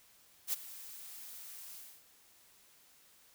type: noise with ADSR envelope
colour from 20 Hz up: blue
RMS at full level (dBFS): -32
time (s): 0.47-2.05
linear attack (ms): 59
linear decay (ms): 20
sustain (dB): -17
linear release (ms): 300
effects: white hiss -64 dBFS RMS until 3.34 s